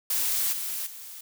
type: noise with level steps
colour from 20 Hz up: blue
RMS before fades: -26 / -32 / -42 dBFS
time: 0.1-1.21 s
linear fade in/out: 5 ms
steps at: 0.52 / 0.86 s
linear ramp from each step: 10 ms
effects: none